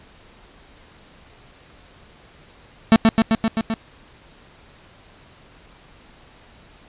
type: tone with echo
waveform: 45% pulse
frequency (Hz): 223.5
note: A3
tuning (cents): +27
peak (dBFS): -8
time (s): 2.92-2.96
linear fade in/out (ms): 0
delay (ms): 130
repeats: 6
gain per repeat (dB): -2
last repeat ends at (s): 3.74
effects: pink hiss -49 dBFS RMS until 6.88 s + resampled to 8000 Hz